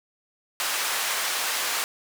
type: band-pass noise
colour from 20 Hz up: pink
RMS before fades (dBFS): -27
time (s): 0.6-1.84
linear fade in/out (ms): 0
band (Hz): 1000 to 16000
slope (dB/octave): 12
effects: none